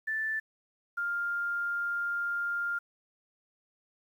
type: tone pair in turn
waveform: sine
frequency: 1760 / 1401.4 Hz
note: A6 / F6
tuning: 0 / +6 cents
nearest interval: major third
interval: 394 cents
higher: first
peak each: -29 / -29 dBFS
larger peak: neither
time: 0.07-0.4 / 0.97-2.79 s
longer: second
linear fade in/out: 10 ms
effects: 10-bit